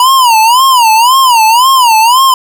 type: tone with vibrato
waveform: square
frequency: 968 Hz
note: B5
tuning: 35 cents flat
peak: -4 dBFS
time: 0-2.34 s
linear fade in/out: 2 ms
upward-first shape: sine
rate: 1.9 Hz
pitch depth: 180 cents each way
effects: none